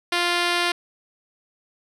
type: tone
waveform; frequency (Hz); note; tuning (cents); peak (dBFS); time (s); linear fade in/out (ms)
5% pulse; 349.2; F4; 0; -8; 0.12-0.72; 5
effects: low-pass 8000 Hz 12 dB/octave